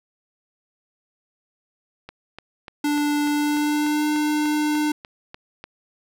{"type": "click train", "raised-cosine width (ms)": 0.3, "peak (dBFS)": -21, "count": 13, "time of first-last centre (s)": [2.09, 5.64], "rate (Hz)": 3.38}
{"type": "tone with pitch glide", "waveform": "square", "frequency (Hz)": [293.7, 300.7], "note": ["D4", "D4"], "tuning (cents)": [0, 41], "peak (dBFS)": -20, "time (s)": [2.84, 4.92], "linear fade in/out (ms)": 5, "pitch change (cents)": 41, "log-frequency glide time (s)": [3.28, 4.12]}
{"effects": []}